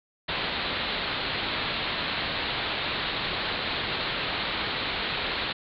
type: low-pass noise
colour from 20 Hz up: white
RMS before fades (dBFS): -30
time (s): 0.28-5.53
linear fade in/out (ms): 10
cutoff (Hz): 4300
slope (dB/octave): 96
effects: none